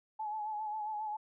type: tone with vibrato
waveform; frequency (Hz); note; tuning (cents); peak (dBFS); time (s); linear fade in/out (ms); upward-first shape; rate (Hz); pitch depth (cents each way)
sine; 854; G#5; +48; -35; 0.19-1.17; 10; sine; 7.4; 44
effects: none